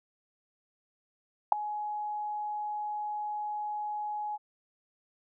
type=tone with ADSR envelope; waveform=sine; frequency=840 Hz; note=G#5; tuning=19 cents sharp; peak=-11 dBFS; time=1.52-4.38 s; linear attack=4 ms; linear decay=3 ms; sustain=-21 dB; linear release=32 ms; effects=none